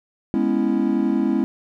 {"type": "chord", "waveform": "triangle", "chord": "C# minor seventh", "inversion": "second", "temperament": "equal", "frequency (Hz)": [207.7, 246.9, 277.2, 329.6], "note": ["G#3", "B3", "C#4", "E4"], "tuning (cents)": [0, 0, 0, 0], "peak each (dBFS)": -21, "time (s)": [0.34, 1.44], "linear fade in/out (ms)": 0, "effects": []}